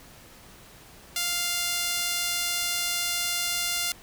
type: tone with high-pass filter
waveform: sawtooth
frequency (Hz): 698.5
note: F5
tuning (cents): 0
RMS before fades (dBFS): -28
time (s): 1.16-3.92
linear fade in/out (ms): 2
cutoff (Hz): 2900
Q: 0.65
effects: pink hiss -50 dBFS RMS until 4.02 s